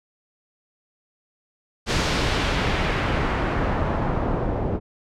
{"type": "noise with low-pass filter sweep", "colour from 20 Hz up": "pink", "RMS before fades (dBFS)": -23, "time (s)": [1.86, 4.8], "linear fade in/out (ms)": 50, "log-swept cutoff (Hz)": [5500, 600], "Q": 0.93, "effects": []}